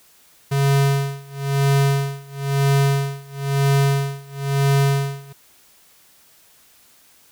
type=tone with tremolo; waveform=square; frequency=138.9 Hz; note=C#3; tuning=4 cents sharp; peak=-14 dBFS; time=0.51-5.33 s; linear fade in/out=10 ms; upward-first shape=sine; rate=1 Hz; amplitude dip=95%; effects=white hiss -53 dBFS RMS until 7.31 s